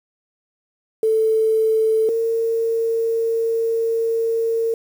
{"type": "tone pair in turn", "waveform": "sine", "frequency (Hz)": [441.2, 455.4], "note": ["A4", "A#4"], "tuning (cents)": [5, -40], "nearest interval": "minor second", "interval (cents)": 55, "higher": "second", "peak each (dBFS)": [-14, -17], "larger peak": "first", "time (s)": [[1.03, 2.09], [2.09, 4.74]], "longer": "second", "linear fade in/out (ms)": 2, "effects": ["7-bit"]}